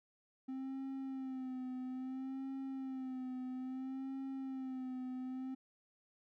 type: tone with vibrato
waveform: triangle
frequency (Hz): 261.6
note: C4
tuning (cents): 0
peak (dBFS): -38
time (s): 0.48-5.55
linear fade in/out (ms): 10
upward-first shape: sine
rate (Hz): 0.6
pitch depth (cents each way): 45
effects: none